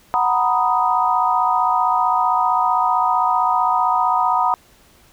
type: chord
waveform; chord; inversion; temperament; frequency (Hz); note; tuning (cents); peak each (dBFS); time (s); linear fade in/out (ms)
sine; B major seventh; second; equal; 740 / 932.3 / 987.8 / 1244.5; F#5 / A#5 / B5 / D#6; 0 / 0 / 0 / 0; -20; 0.14-4.54; 0
effects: pink hiss -52 dBFS RMS until 5.12 s

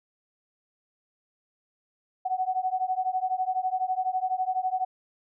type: beating tone pair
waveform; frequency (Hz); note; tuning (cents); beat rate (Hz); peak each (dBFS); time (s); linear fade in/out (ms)
sine; 740 / 752; F#5 / F#5; 0 / +28; 12; -28; 2.25-4.85; 10
effects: none

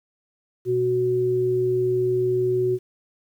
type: tone pair together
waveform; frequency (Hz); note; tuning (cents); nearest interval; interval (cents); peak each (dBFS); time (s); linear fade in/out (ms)
sine; 123.47 / 370; B2 / F#4; 0 / 0; octave + perfect fifth; 1900; -28 / -19; 0.65-2.79; 50
effects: 9-bit

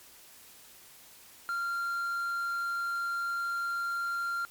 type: tone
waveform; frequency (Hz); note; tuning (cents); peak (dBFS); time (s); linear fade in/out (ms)
triangle; 1386; F6; -14; -28; 1.49-4.45; 0
effects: white hiss -54 dBFS RMS until 4.5 s + MP3 96 kbps

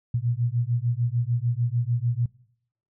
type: beating tone pair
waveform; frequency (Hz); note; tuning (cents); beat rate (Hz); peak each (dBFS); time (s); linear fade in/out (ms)
sine; 116.54 / 123.24; A#2 / B2; 0 / -3; 6.7; -25; 0.14-2.26; 5
effects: noise-tail reverb RT60 0.7 s tail -23 dB re dry

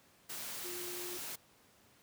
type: tone in noise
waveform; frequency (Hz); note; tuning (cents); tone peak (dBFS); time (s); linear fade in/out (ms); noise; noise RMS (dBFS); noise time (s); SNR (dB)
sine; 355.4; F4; +30; -45; 0.64-1.18; 10; white; -43; 0.29-1.36; -5
effects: pink hiss -65 dBFS RMS until 2.02 s + high-pass 100 Hz 12 dB/octave

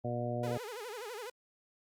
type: harmonic tone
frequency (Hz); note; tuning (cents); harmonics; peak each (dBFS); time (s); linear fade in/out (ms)
120.4; B2; -44; 1 / 2 / 3 / 4 / 5 / 6; -37 / -40 / -43 / -43 / -38 / -42; 0.04-0.58; 10
type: tone with vibrato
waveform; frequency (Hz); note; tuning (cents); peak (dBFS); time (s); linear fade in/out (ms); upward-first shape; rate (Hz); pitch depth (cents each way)
sawtooth; 453.9; A#4; -46; -37; 0.43-1.3; 5; sine; 12; 190
effects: Opus 48 kbps

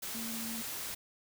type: tone in noise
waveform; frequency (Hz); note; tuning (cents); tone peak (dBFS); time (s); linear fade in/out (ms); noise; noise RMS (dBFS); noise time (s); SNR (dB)
sine; 227.2; A#3; -44; -40; 0.14-0.62; 10; white; -40; 0.02-0.95; -3
effects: none

